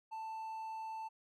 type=tone; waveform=triangle; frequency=885 Hz; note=A5; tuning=10 cents sharp; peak=-39 dBFS; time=0.11-1.09 s; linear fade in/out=20 ms; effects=none